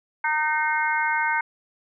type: harmonic tone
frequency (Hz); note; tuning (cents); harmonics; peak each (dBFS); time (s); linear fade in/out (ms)
306.7; D#4; -25; 3 / 4 / 5 / 6 / 7; -24 / -36 / -25 / -33 / -27; 0.24-1.41; 5
effects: none

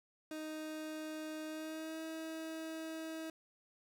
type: tone with pitch glide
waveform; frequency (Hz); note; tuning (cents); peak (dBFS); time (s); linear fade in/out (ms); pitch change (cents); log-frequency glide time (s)
30% pulse; 311.1 to 320.8; D#4 to E4; 0 to -47; -39; 0.31-3.3; 2; +53; 1.47-2.02
effects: none

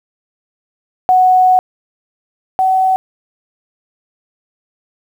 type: tone pair in turn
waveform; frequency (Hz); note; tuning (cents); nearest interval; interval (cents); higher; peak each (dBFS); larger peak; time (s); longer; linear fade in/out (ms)
sine; 740 / 755.1; F#5 / F#5; 0 / +35; unison; 35; second; -6 / -9; first; 1.09-1.59 / 2.59-2.96; first; 0
effects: 7-bit

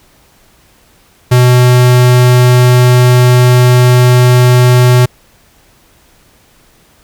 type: tone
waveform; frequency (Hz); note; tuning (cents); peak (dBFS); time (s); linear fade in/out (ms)
square; 124.4; B2; +13; -4; 1.31-5.06; 10
effects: pink hiss -47 dBFS RMS until 7.03 s

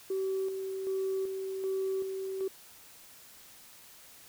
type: tone with tremolo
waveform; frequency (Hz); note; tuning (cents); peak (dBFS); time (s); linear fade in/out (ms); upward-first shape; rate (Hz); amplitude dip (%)
sine; 383; G4; -40; -28; 0.1-2.48; 5; square; 1.3; 45
effects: tanh soft clip ceiling -25 dBFS + white hiss -54 dBFS RMS until 4.28 s

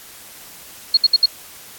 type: tone bursts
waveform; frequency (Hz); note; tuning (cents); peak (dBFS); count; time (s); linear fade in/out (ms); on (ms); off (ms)
sine; 4307; C8; +49; -8; 4; 0.94-1.259; 5; 31; 65
effects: white hiss -40 dBFS RMS until 1.78 s + AAC 64 kbps

